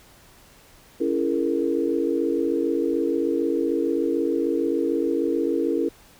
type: chord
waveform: sine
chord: A# half-diminished seventh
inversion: first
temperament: just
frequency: 279.7 / 335.6 / 419.5 / 466.2 Hz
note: C#4 / E4 / G#4 / A#4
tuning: +16 / +31 / +17 / 0 cents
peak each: -26 / -24 / -28 / -26 dBFS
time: 1-5.89 s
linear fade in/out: 10 ms
effects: pink hiss -52 dBFS RMS until 6.19 s